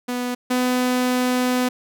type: tone pair in turn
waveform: sawtooth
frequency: 246.9 / 250.8 Hz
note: B3 / B3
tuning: 0 / +27 cents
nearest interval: unison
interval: 27 cents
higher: second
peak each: -19 / -14 dBFS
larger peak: second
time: 0.08-0.35 / 0.5-1.69 s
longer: second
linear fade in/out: 10 ms
effects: none